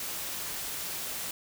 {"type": "noise", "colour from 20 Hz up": "white", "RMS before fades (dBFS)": -36, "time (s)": [0, 1.31], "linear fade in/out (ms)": 2, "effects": []}